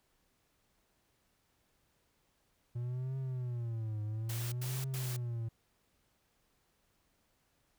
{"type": "tone with vibrato", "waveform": "triangle", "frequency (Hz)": 118.8, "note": "A#2", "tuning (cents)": 33, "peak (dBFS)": -33, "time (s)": [2.75, 5.49], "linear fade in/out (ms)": 10, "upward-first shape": "triangle", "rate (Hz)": 0.59, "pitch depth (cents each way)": 210}
{"type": "noise bursts", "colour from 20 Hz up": "white", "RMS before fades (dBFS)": -44, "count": 3, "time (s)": [4.29, 5.166], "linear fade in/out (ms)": 5, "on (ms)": 230, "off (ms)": 93}
{"effects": ["pink hiss -75 dBFS RMS until 7.78 s"]}